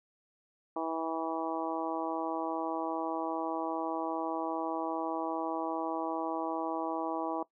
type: harmonic tone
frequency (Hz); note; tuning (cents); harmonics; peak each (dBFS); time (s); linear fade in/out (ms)
162.5; E3; -24; 2 / 3 / 4 / 5 / 6 / 7; -36 / -41 / -38 / -38 / -40 / -41; 0.76-7.43; 5
effects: noise-tail reverb RT60 0.1 s tail -19 dB re dry